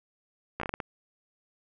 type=slowing click train; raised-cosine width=0.5 ms; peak=-17 dBFS; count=7; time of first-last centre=0.6-0.802 s; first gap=14 ms; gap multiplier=1.35; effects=none